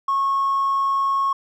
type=tone with hard clipping; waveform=sine; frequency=1095 Hz; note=C#6; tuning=22 cents flat; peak=-18 dBFS; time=0.08-1.33 s; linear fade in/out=5 ms; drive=1 dB; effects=none